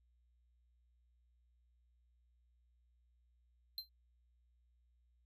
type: tone with exponential decay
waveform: square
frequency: 4120 Hz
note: C8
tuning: 28 cents flat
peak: -37 dBFS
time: 3.78-3.89 s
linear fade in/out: 1 ms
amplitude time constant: 22 ms
effects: added 60 Hz sine -70 dBFS peak until 5.25 s